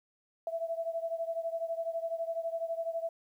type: beating tone pair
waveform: sine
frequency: 659.3 / 671.3 Hz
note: E5 / E5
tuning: 0 / +31 cents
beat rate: 12 Hz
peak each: -34 / -37 dBFS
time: 0.47-3.09 s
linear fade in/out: 2 ms
effects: 11-bit